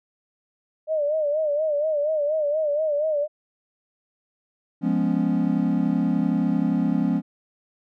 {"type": "tone with vibrato", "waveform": "sine", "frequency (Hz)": 604, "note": "D5", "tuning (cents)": 48, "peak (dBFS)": -20, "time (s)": [0.87, 3.28], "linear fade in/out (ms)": 50, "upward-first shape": "sine", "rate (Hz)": 4.2, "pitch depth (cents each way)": 89}
{"type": "chord", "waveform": "triangle", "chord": "C# dominant seventh", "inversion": "first", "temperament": "equal", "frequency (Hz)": [174.61, 207.7, 246.9, 277.2], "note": ["E#3", "G#3", "B3", "C#4"], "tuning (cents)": [0, 0, 0, 0], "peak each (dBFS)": -23, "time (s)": [4.81, 7.22], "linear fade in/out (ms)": 50}
{"effects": []}